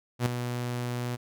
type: tone with ADSR envelope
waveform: sawtooth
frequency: 122.1 Hz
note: B2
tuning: 19 cents flat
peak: -17 dBFS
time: 0.19-1.17 s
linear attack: 71 ms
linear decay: 3 ms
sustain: -9 dB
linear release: 26 ms
effects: none